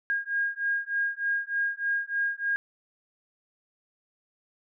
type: beating tone pair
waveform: sine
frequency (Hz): 1624 / 1627.3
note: G#6 / G#6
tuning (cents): -39 / -36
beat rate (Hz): 3.3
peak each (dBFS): -29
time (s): 0.1-2.56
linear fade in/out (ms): 0
effects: none